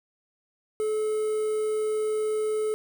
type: tone with quantisation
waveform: triangle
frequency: 430.6 Hz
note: A4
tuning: 37 cents flat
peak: -22 dBFS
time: 0.8-2.74 s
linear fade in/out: 0 ms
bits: 7
effects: none